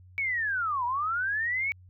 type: linear two-way sweep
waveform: sine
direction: down then up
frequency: 2268 to 938 to 2268 Hz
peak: -26 dBFS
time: 0.18-1.72 s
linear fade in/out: 0 ms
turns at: 0.85 s
effects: added 91 Hz sine -50 dBFS peak until 1.89 s